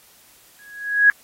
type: tone with exponential growth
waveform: sine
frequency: 1661.2 Hz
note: G#6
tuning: in tune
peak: -7 dBFS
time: 0.59-1.1 s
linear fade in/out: 1 ms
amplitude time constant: 110 ms
effects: white hiss -52 dBFS RMS until 1.23 s + AAC 48 kbps

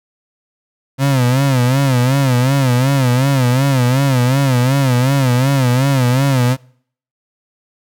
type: tone with vibrato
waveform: 35% pulse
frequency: 130.81 Hz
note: C3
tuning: in tune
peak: -9 dBFS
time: 0.98-6.57 s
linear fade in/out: 50 ms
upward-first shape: sine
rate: 2.7 Hz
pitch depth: 120 cents each way
effects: noise-tail reverb RT60 0.6 s tail -26 dB re dry

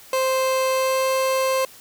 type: tone with pitch glide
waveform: 30% pulse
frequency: 523.3 to 526.3 Hz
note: C5 to C5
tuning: 0 to +10 cents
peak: -16 dBFS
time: 0.13-1.65 s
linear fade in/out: 2 ms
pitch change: +10 cents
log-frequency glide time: 0.71-1.09 s
effects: white hiss -46 dBFS RMS until 1.8 s

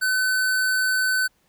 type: tone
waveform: square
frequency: 1515 Hz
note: F#6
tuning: 40 cents sharp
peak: -20 dBFS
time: 0.01-1.28 s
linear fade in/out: 20 ms
effects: pink hiss -65 dBFS RMS until 1.48 s

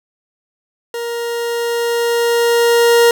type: tone with level ramp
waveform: 40% pulse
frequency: 470 Hz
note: A#4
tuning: 14 cents sharp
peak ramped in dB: -20 to -6 dBFS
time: 0.94-3.11 s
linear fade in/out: 2 ms
effects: none

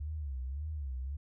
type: tone with vibrato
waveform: sine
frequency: 70.4 Hz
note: C#2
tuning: 27 cents sharp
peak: -35 dBFS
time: 0-1.17 s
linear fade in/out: 10 ms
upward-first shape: sine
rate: 1.8 Hz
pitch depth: 180 cents each way
effects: none

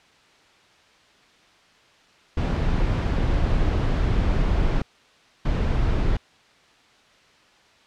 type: noise bursts at uneven times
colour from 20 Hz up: brown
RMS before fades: -21 dBFS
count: 2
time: 2.37-4.82 / 5.45-6.17 s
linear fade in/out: 5 ms
effects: white hiss -55 dBFS RMS until 7.86 s + low-pass 4000 Hz 12 dB/octave

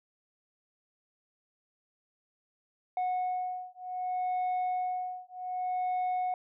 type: beating tone pair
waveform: sine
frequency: 732 / 732.65 Hz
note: F#5 / F#5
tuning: -19 / -17 cents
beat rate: 0.65 Hz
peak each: -31 / -31 dBFS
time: 2.97-6.34 s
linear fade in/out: 2 ms
effects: tanh soft clip ceiling -27 dBFS

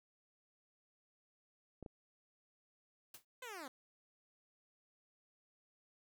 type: clicks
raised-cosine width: 2 ms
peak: -35 dBFS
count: 2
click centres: 1.827 / 1.862 s
type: noise with exponential decay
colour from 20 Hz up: white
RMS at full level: -48 dBFS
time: 3.14-3.25 s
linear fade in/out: 5 ms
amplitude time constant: 23 ms
type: linear sweep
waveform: 10% pulse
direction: down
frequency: 524 to 246.9 Hz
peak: -38 dBFS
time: 3.42-3.68 s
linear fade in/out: 5 ms
effects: none

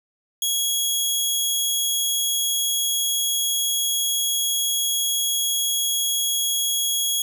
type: tone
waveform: 15% pulse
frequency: 3322 Hz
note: G#7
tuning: in tune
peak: -13 dBFS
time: 0.42-7.22 s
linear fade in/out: 2 ms
effects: none

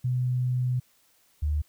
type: tone pair in turn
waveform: sine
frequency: 125.7 / 74.83 Hz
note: B2 / D2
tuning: +31 / +33 cents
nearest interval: major sixth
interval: 898 cents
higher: first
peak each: -23 dBFS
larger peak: neither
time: 0.04-0.8 / 1.42-1.62 s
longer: first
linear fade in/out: 10 ms
effects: white hiss -64 dBFS RMS until 1.68 s

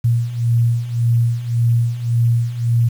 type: beating tone pair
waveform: sine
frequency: 116.5 / 118.3 Hz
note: A#2 / A#2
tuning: -1 / +26 cents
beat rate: 1.8 Hz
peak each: -19 / -15 dBFS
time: 0.04-2.89 s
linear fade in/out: 10 ms
effects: 7-bit

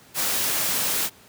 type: noise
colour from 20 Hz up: white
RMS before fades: -24 dBFS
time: 0.14-1.1 s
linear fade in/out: 50 ms
effects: pink hiss -51 dBFS RMS until 1.28 s + high-pass 100 Hz 12 dB/octave

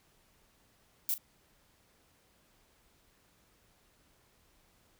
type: noise with echo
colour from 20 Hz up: violet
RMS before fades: -31 dBFS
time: 1.09-1.14 s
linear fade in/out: 0 ms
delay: 39 ms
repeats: 1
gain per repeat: -15 dB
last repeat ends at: 1.179 s
effects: pink hiss -68 dBFS RMS until 4.99 s

